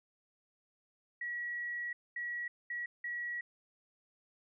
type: tone bursts at uneven times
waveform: sine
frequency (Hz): 1922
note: B6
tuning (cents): -48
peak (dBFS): -36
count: 4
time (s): 1.21-1.93 / 2.16-2.48 / 2.7-2.86 / 3.04-3.41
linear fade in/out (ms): 5
effects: none